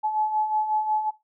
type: beating tone pair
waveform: sine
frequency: 854 / 859.5 Hz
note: G#5 / A5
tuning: +48 / -41 cents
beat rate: 5.5 Hz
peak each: -30 / -23 dBFS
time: 0.03-1.11 s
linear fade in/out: 20 ms
effects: noise-tail reverb RT60 0.2 s tail -17 dB re dry